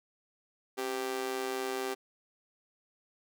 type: tone with amplitude modulation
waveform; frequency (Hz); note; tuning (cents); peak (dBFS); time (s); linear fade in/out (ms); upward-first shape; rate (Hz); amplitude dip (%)
sawtooth; 392; G4; 0; -25; 0.77-1.95; 20; sine; 124; 85
effects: none